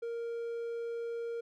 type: tone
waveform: triangle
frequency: 466.2 Hz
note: A#4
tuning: in tune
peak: -33 dBFS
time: 0.02-1.41 s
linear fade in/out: 10 ms
effects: none